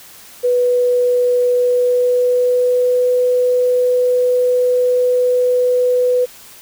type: tone with pitch glide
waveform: sine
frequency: 492.7 to 497.3 Hz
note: B4 to B4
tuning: -4 to +12 cents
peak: -11 dBFS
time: 0.43-6.26 s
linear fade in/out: 20 ms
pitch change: +16 cents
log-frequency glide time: 1.51-3.07 s
effects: white hiss -40 dBFS RMS until 6.61 s